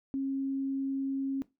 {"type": "tone", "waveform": "sine", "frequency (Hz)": 271, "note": "C#4", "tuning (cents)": -39, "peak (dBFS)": -29, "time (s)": [0.14, 1.42], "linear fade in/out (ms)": 0, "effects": ["noise-tail reverb RT60 0.2 s tail -17 dB re dry"]}